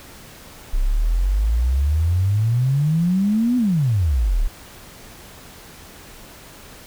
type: exponential two-way sweep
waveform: sine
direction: up then down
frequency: 31.34 to 253.7 to 31.34 Hz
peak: -15 dBFS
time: 0.73-4.48 s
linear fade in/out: 10 ms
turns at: 3.57 s
effects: pink hiss -42 dBFS RMS until 6.86 s